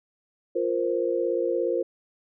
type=chord; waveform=sine; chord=F suspended fourth; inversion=none; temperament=equal; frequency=349.2 / 466.2 / 523.3 Hz; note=F4 / Bb4 / C5; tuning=0 / 0 / 0 cents; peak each=-27 dBFS; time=0.55-1.83 s; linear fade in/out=10 ms; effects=none